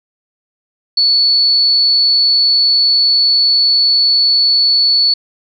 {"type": "tone", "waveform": "sine", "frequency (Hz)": 4435, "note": "C#8", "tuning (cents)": 0, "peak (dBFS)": -8, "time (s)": [0.97, 5.14], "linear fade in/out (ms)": 5, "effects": []}